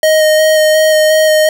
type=tone with vibrato; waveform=square; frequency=622.3 Hz; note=D#5; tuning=in tune; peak=-7 dBFS; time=0.03-1.49 s; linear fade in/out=2 ms; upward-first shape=square; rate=2.8 Hz; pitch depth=10 cents each way; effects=7-bit